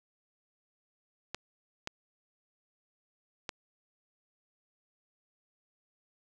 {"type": "clicks", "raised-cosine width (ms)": 0.2, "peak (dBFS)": -18, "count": 3, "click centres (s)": [1.346, 1.874, 3.492], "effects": []}